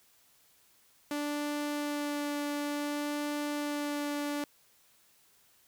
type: tone with vibrato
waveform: sawtooth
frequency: 292.2 Hz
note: D4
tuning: 9 cents flat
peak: -28 dBFS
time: 1.11-4.44 s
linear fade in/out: 2 ms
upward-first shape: sine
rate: 0.56 Hz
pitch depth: 9 cents each way
effects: white hiss -65 dBFS RMS until 5.67 s